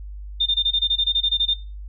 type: tone bursts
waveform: sine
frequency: 3620 Hz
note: A7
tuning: 48 cents sharp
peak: -16 dBFS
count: 14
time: 0.4-1.54 s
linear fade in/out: 10 ms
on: 61 ms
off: 22 ms
effects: noise-tail reverb RT60 0.3 s tail -18 dB re dry + added 50 Hz sine -32 dBFS peak until 1.88 s